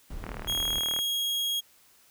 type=noise; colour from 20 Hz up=brown; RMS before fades=-39 dBFS; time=0.1-0.8 s; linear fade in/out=5 ms
type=click train; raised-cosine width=0.5 ms; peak=-22 dBFS; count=30; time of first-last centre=0.24-0.989 s; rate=38.7 Hz
type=tone; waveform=40% pulse; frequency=3284 Hz; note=G#7; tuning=20 cents flat; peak=-26 dBFS; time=0.47-1.61 s; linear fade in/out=20 ms
effects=white hiss -60 dBFS RMS until 2.1 s